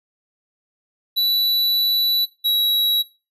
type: tone pair in turn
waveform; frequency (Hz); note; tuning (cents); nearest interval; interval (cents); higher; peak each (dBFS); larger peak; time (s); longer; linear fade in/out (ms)
square; 3951 / 3879; B7 / B7; 0 / -32; unison; 32; first; -16; neither; 1.16-2.26 / 2.44-3.03; first; 20
effects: noise-tail reverb RT60 0.3 s tail -18 dB re dry + resampled to 32000 Hz